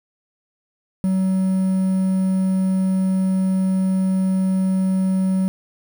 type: tone with quantisation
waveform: triangle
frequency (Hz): 188.7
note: F#3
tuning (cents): +34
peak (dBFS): -14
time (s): 1.04-5.48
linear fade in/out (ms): 0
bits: 7
effects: none